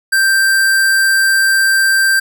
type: tone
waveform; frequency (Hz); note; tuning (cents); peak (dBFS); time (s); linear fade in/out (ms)
square; 1571; G6; +3; -10; 0.12-2.2; 10
effects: none